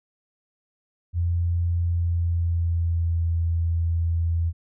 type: tone with pitch glide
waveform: sine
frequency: 86 to 83.7 Hz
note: F2 to E2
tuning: -26 to +27 cents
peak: -20 dBFS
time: 1.13-4.53 s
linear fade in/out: 50 ms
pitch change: -47 cents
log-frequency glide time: 1.78-3.25 s
effects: none